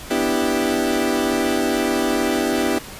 30% pulse chord, E minor seventh, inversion second, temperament equal, 246.9 / 293.7 / 329.6 / 392 Hz, B3 / D4 / E4 / G4, 0 / 0 / 0 / 0 cents, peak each -21 dBFS, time 0.1-2.79 s, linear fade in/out 10 ms, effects pink hiss -36 dBFS RMS until 2.99 s + resampled to 32000 Hz

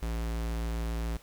square tone, 56.7 Hz, A#1, 47 cents flat, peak -31 dBFS, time 0.02-1.17 s, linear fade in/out 5 ms, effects pink hiss -56 dBFS RMS until 1.22 s

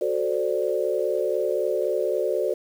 sine chord, D dominant seventh, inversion first, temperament equal, 370 / 440 / 523.3 / 587.3 Hz, F#4 / A4 / C5 / D5, 0 / 0 / 0 / 0 cents, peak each -27 dBFS, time 0.01-2.54 s, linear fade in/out 5 ms, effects 8-bit

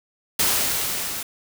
white noise with level ramp, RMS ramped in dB -19 to -30 dBFS, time 0.39-1.23 s, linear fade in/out 5 ms, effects none

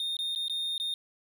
triangle tone with dropouts, 3666 Hz, A#7, 30 cents flat, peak -28 dBFS, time 0-0.94 s, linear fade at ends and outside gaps 1 ms, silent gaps 0.168-0.189 / 0.35-0.359 / 0.482-0.497 / 0.78-0.799 s, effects none

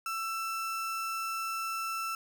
35% pulse tone, 1332 Hz, E6, 18 cents sharp, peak -31 dBFS, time 0.06-2.15 s, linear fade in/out 2 ms, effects none

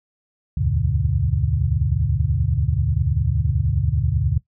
sine tone cluster, 71.1 / 81.4 / 99.8 / 120.6 / 145.6 Hz, C#2 / E2 / G2 / B2 / D3, +45 / -21 / +32 / -41 / -15 cents, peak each -24 dBFS, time 0.57-4.38 s, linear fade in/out 5 ms, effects noise-tail reverb RT60 0.1 s tail -17 dB re dry

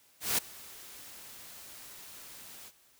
white noise with ADSR envelope, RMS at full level -27 dBFS, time 0.2-2.72 s, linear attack 180 ms, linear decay 11 ms, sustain -22 dB, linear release 49 ms, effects white hiss -64 dBFS RMS until 2.99 s

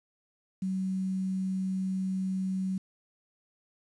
sine tone with quantisation, 188.8 Hz, F#3, 35 cents sharp, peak -28 dBFS, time 0.62-2.78 s, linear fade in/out 5 ms, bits 9, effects resampled to 22050 Hz

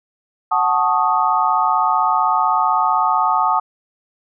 sine chord, D# half-diminished seventh, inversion first, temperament equal, 740 / 880 / 1108.7 / 1244.5 Hz, F#5 / A5 / C#6 / D#6, 0 / 0 / 0 / 0 cents, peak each -20 / -18 / -21 / -18 dBFS, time 0.51-3.6 s, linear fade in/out 10 ms, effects none

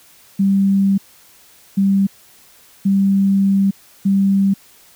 sine tone bursts at uneven times, 196 Hz, G3, in tune, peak -11 dBFS, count 4, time 0.39-0.98 / 1.77-2.07 / 2.85-3.71 / 4.05-4.54 s, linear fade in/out 10 ms, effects white hiss -48 dBFS RMS until 4.95 s

